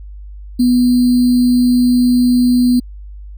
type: tone with sample-and-hold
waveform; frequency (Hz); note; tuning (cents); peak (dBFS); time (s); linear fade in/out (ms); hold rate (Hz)
sine; 246.9; B3; 0; -8; 0.59-2.8; 10; 4410
effects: added 50 Hz sine -29 dBFS peak until 3.37 s